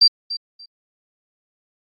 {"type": "tone with echo", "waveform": "sine", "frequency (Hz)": 4705, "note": "D8", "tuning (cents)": 2, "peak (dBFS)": -8, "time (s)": [0.01, 0.08], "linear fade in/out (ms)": 10, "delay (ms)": 290, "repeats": 2, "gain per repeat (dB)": -15, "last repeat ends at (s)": 0.66, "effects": ["AAC 48 kbps"]}